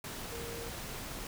sine tone in noise, 466.2 Hz, A#4, in tune, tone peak -43 dBFS, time 0.32-0.69 s, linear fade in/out 2 ms, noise pink, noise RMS -42 dBFS, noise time 0.04-1.27 s, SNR -4 dB, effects none

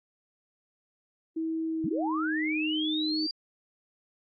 sine tone with pitch glide, 322.9 to 309.9 Hz, E4 to D#4, -36 to -7 cents, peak -28 dBFS, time 1.36-3.27 s, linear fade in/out 10 ms, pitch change -71 cents, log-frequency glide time 1.66-2.49 s
sine linear sweep, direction up, 128.2 to 4809 Hz, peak -30 dBFS, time 1.84-3.31 s, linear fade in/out 2 ms
effects AAC 64 kbps

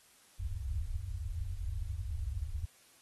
white low-pass noise, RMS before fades -37 dBFS, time 0.38-2.66 s, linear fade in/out 20 ms, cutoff 100 Hz, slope 96 dB/octave, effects white hiss -63 dBFS RMS until 3.01 s + AAC 32 kbps

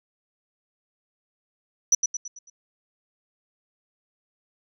sine tone with echo, 5920 Hz, F#8, in tune, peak -12 dBFS, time 1.92-1.95 s, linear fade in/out 5 ms, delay 110 ms, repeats 5, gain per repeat -7 dB, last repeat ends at 2.5 s, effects tanh soft clip ceiling -12 dBFS

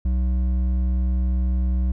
sine tone with hard clipping, 62.6 Hz, B1, 24 cents sharp, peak -20 dBFS, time 0.05-1.92 s, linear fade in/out 5 ms, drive 7 dB, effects none

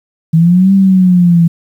sine linear two-way sweep, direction up then down, 159 to 196.3 to 165.8 Hz, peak -4 dBFS, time 0.33-1.48 s, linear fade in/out 10 ms, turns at 0.73 s, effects 7-bit

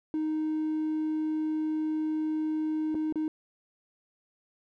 triangle tone with dropouts, 311.1 Hz, D#4, in tune, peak -24 dBFS, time 0.14-3.28 s, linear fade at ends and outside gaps 1 ms, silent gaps 2.945-2.951 / 3.125-3.157 s, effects tanh soft clip ceiling -22 dBFS

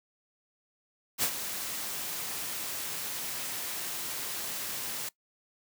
white noise with ADSR envelope, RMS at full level -26 dBFS, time 1.18-5.09 s, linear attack 48 ms, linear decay 72 ms, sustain -10 dB, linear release 5 ms, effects noise-tail reverb RT60 0.1 s tail -20 dB re dry + high-pass 100 Hz 12 dB/octave

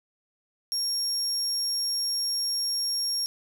35% pulse tone, 5560 Hz, F8, 9 cents flat, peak -23 dBFS, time 0.72-3.26 s, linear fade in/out 0 ms, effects none

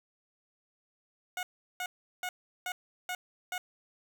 15% pulse tone bursts, 727 Hz, F#5, 31 cents flat, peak -27 dBFS, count 6, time 1.37-3.58 s, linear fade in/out 2 ms, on 60 ms, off 370 ms, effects none

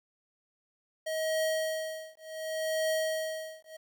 square tone with tremolo, 634 Hz, D#5, 32 cents sharp, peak -27 dBFS, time 1.06-3.77 s, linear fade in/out 10 ms, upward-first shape triangle, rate 0.68 Hz, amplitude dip 100%, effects 11-bit

